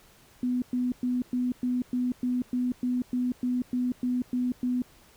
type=tone bursts; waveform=sine; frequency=248.7 Hz; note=B3; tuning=12 cents sharp; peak=-24 dBFS; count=15; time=0.43-4.82 s; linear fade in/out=2 ms; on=190 ms; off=110 ms; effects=pink hiss -57 dBFS RMS until 5.16 s